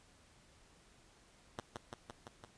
5% pulse tone with echo, 117.6 Hz, A#2, 16 cents sharp, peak -27 dBFS, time 1.58-1.6 s, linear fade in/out 5 ms, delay 170 ms, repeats 5, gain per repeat -2 dB, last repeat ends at 2.45 s, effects pink hiss -65 dBFS RMS until 2.57 s + resampled to 22050 Hz

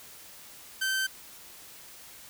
sawtooth tone, 1548 Hz, G6, 22 cents flat, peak -23 dBFS, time 0.81-1.07 s, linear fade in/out 10 ms, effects white hiss -49 dBFS RMS until 2.29 s

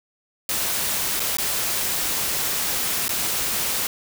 white noise with dropouts, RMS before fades -24 dBFS, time 0.49-3.87 s, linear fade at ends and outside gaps 1 ms, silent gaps 1.196-1.202 / 1.37-1.384 / 3.081-3.092 s, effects none

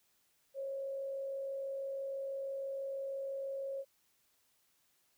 sine tone with frequency modulation, 545 Hz, C#5, 29 cents flat, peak -37 dBFS, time 0.54-3.85 s, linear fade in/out 50 ms, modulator 46.1 Hz, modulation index 0.25, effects white hiss -74 dBFS RMS until 5.17 s

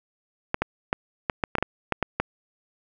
clicks, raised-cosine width 0.5 ms, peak -7 dBFS, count 11, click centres 0.544 / 0.62 / 0.929 / 1.298 / 1.438 / 1.553 / 1.584 / 1.626 / 1.923 / 2.027 / 2.2 s, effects none

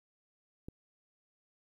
click, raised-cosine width 3 ms, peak -30 dBFS, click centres 0.685 s, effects 11-bit

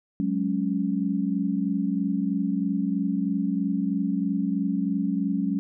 sine chord, F# suspended second, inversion none, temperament just, 185 / 208.1 / 277.5 Hz, F#3 / G#3 / C#4, 0 / +4 / +2 cents, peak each -27 dBFS, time 0.2-5.59 s, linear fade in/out 0 ms, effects none

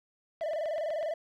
click train, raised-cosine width 0.3 ms, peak -32 dBFS, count 6, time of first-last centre 0.41-1.028 s, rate 8.09 Hz
triangle tone with vibrato, 630 Hz, D#5, 21 cents sharp, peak -28 dBFS, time 0.41-1.14 s, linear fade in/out 5 ms, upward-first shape square, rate 20 Hz, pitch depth 89 cents each way
effects none

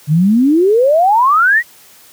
sine exponential sweep, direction up, 142.3 to 1975.5 Hz, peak -7 dBFS, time 0.07-1.63 s, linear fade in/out 50 ms, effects white hiss -43 dBFS RMS until 2.12 s + high-pass 80 Hz 12 dB/octave

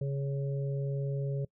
harmonic tone, 138.59 Hz, C#3, in tune, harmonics 1 / 3 / 4, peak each -30 / -40 / -42 dBFS, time 0.01-1.45 s, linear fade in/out 5 ms, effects noise-tail reverb RT60 0.1 s tail -23 dB re dry

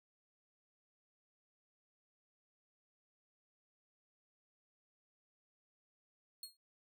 sawtooth tone with exponential decay, 4277 Hz, C8, 37 cents sharp, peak -39 dBFS, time 6.43-6.57 s, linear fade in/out 2 ms, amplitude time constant 30 ms, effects none

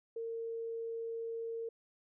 sine tone, 457.4 Hz, A#4, 33 cents flat, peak -37 dBFS, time 0.16-1.69 s, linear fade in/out 5 ms, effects none

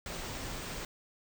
pink band-stop noise, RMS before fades -40 dBFS, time 0.06-0.85 s, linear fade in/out 2 ms, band 9300 to 14000 Hz, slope 96 dB/octave, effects none

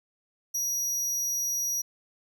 40% pulse tone, 5780 Hz, F#8, 41 cents flat, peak -26 dBFS, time 0.54-1.82 s, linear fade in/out 10 ms, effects none

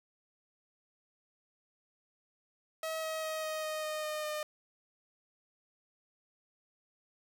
sawtooth tone with pitch steps, 640 / 635.2 / 630.5 / 625.7 / 621.1 / 616.4 / 611.8 / 607.2 Hz, D#5 / D#5 / D#5 / D#5 / D#5 / D#5 / D#5 / D#5, +49 / +36 / +23 / +10 / -3 / -16 / -29 / -42 cents, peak -31 dBFS, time 2.83-4.43 s, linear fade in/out 2 ms, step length 200 ms, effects none

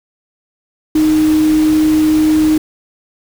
sine tone in noise, 310 Hz, D#4, 6 cents flat, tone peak -8 dBFS, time 0.95-2.58 s, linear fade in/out 5 ms, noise pink, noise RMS -26 dBFS, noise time 0.95-2.58 s, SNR +15 dB, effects none

